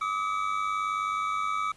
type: tone cluster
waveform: triangle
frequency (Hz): 1174 / 1273 / 2285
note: D6 / D#6 / D7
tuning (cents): -1 / +39 / -48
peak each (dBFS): -30 / -27 / -35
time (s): 0.01-1.72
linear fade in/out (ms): 5
effects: pink hiss -57 dBFS RMS until 1.76 s + resampled to 24000 Hz